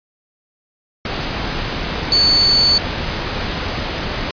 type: tone in noise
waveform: sine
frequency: 4475 Hz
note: C#8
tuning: 16 cents sharp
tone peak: -10 dBFS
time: 2.12-2.78 s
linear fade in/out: 2 ms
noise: pink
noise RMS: -22 dBFS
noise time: 1.05-4.31 s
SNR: +9 dB
effects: resampled to 11025 Hz